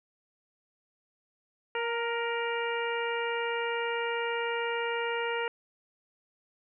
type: harmonic tone with a mistuned harmonic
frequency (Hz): 468.9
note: A#4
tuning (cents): +10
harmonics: 1 / 2 / 3 / 4 / 5 / 6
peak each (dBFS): -32 / -35 / -37 / -38 / -39 / -40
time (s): 1.75-5.48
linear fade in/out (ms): 2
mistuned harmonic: 2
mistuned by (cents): -21
effects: none